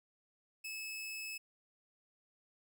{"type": "tone", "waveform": "sawtooth", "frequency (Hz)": 2597, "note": "E7", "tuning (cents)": -26, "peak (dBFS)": -38, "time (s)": [0.64, 1.38], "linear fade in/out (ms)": 10, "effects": []}